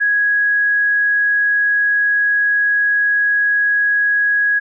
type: tone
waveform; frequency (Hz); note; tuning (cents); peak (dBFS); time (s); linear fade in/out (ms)
sine; 1662; G#6; +1; -12; 0-4.6; 20
effects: none